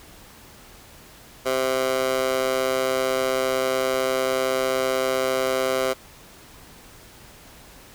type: tone with high-pass filter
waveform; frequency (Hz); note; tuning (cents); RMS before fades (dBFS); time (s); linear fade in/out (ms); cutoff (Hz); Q
15% pulse; 130.81; C3; 0; -23; 1.45-5.94; 20; 540; 1.7
effects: pink hiss -47 dBFS RMS until 7.94 s